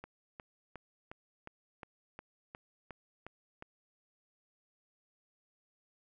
click train, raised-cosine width 0.5 ms, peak -30 dBFS, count 11, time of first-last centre 0.04-3.624 s, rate 2.79 Hz, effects none

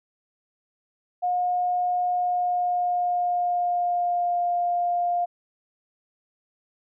sine tone with pitch glide, 718 to 702.8 Hz, F5 to F5, +48 to +11 cents, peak -21 dBFS, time 1.22-5.26 s, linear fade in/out 20 ms, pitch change -37 cents, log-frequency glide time 2.11-4.42 s, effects none

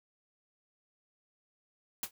white noise with exponential decay, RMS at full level -30 dBFS, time 2.03-2.11 s, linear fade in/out 2 ms, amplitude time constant 17 ms, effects none

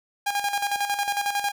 sawtooth tone with tremolo, 811 Hz, G#5, 41 cents flat, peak -18 dBFS, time 0.26-1.52 s, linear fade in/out 10 ms, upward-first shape square, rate 11 Hz, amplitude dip 60%, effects none

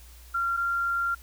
sine tone pair in turn, 1378 / 1384.1 Hz, F6 / F6, -24 / -16 cents, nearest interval unison, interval 8 cents, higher second, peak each -24 dBFS, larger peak neither, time 0.34-0.57 / 0.57-1.15 s, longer second, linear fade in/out 10 ms, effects added 60 Hz sine -47 dBFS peak until 1.22 s + white hiss -54 dBFS RMS until 1.22 s

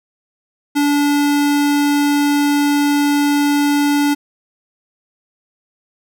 square tone, 288.9 Hz, D4, 28 cents flat, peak -13 dBFS, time 0.75-4.15 s, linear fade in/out 20 ms, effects none

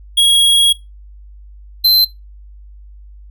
square tone pair in turn, 3306 / 4096 Hz, G#7 / C8, -9 / -38 cents, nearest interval major third, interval 371 cents, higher second, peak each -8 dBFS, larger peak neither, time 0.17-0.73 / 1.84-2.05 s, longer first, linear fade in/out 10 ms, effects noise-tail reverb RT60 0.2 s tail -21 dB re dry + added 50 Hz sine -35 dBFS peak until 3.3 s

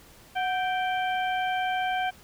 harmonic tone with a mistuned harmonic, 782 Hz, G5, 4 cents flat, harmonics 1 / 2 / 3 / 4, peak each -26 / -32 / -36 / -38 dBFS, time 0.35-2.11 s, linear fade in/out 20 ms, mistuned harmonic 1, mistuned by -97 cents, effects pink hiss -53 dBFS RMS until 2.23 s

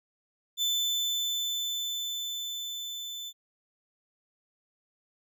35% pulse tone with level ramp, 3520 Hz, A7, in tune, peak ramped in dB -23 to -35 dBFS, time 0.57-3.33 s, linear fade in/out 50 ms, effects none

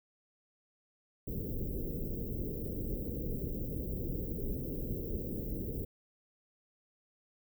pink band-stop noise, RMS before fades -37 dBFS, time 1.27-5.85 s, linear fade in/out 5 ms, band 500 to 16000 Hz, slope 48 dB/octave, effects none

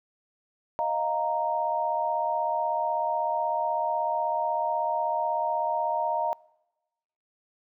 sine chord, Eb suspended second, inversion none, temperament equal with one note detuned, 622.3 / 698.5 / 929.6 Hz, Eb5 / F5 / Bb5, 0 / 0 / -5 cents, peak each -30 / -30 / -27 dBFS, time 0.79-6.33 s, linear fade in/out 0 ms, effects noise-tail reverb RT60 1.0 s tail -24 dB re dry

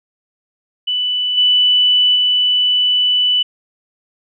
sine tone with level steps, 2980 Hz, F#7, 12 cents sharp, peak -15 / -9 / -11 dBFS, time 0.87-3.43 s, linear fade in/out 10 ms, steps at 1.37 / 2.15 s, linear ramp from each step 10 ms, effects none

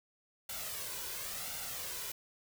white noise with flanger, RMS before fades -41 dBFS, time 0.49-2.12 s, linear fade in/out 5 ms, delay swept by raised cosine 1.4 to 2.04 ms, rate 0.95 Hz, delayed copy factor +0.6, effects none

